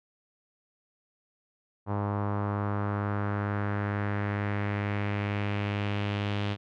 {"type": "tone with low-pass filter sweep", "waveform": "sawtooth", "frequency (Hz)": 102.2, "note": "G#2", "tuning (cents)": -27, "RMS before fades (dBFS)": -30, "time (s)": [1.86, 6.57], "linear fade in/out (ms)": 50, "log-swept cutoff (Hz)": [1000, 3300], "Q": 2.3, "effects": []}